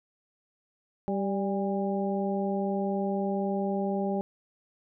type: harmonic tone with a mistuned harmonic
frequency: 196 Hz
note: G3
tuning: in tune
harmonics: 1 / 2 / 3 / 4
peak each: -29 / -32 / -34 / -35 dBFS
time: 1.08-4.21 s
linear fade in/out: 0 ms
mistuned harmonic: 4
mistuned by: +47 cents
effects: none